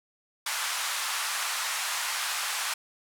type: band-pass noise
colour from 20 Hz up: pink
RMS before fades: -31 dBFS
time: 0.46-2.74 s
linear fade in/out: 5 ms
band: 940 to 12000 Hz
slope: 24 dB/octave
effects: none